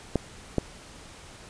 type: clicks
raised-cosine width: 2 ms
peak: -9 dBFS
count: 2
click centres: 0.157 / 0.583 s
effects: pink hiss -47 dBFS RMS until 1.49 s + resampled to 22050 Hz